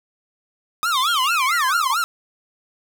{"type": "tone with vibrato", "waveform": "45% pulse", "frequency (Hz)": 1200, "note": "D6", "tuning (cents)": 37, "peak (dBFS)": -18, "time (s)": [0.83, 2.04], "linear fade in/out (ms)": 0, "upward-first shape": "sine", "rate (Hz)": 4.5, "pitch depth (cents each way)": 290}
{"type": "linear sweep", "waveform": "sine", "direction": "down", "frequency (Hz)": [3802, 866], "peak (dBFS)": -22, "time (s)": [0.92, 1.94], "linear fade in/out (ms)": 5}
{"effects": []}